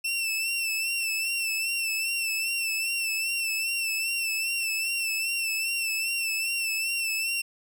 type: tone with vibrato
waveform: sawtooth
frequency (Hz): 2680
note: E7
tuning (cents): +28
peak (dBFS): -23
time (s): 0.04-7.42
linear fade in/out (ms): 10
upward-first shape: sine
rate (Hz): 2.5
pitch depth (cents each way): 50
effects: none